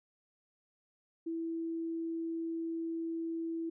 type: tone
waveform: sine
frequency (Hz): 329.6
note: E4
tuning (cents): 0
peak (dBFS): -34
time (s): 1.26-3.7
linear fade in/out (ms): 10
effects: none